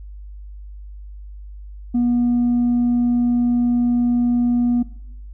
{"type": "tone with tanh clipping", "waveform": "triangle", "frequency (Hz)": 241.5, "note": "B3", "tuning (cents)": -39, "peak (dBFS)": -15, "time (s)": [1.94, 4.83], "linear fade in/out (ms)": 10, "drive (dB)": 6, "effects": ["noise-tail reverb RT60 0.8 s tail -20 dB re dry", "added 50 Hz sine -33 dBFS peak until 5.33 s"]}